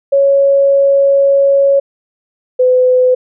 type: tone pair in turn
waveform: sine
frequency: 554.4 / 506.1 Hz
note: C#5 / B4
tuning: 0 / +42 cents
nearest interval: major second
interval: 158 cents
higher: first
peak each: -6 dBFS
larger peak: neither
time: 0.12-1.8 / 2.59-3.15 s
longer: first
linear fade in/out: 10 ms
effects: none